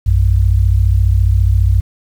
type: tone pair together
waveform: sine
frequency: 59.33 / 94 Hz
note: A#1 / F#2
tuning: +31 / +28 cents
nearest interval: minor sixth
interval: 797 cents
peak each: -11 dBFS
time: 0.06-1.81 s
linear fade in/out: 10 ms
effects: 7-bit